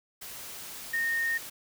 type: tone in noise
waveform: sine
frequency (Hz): 1843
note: A#6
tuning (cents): -20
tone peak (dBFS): -26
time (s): 0.93-1.38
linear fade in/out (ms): 10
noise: white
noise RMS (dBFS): -42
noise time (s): 0.21-1.5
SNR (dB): +13
effects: none